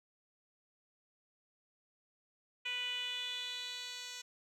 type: tone with band-pass filter sweep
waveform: 10% pulse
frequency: 493.9 Hz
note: B4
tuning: in tune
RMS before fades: -41 dBFS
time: 2.65-4.22 s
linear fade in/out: 10 ms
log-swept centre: 2700 to 5000 Hz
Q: 4.8
effects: none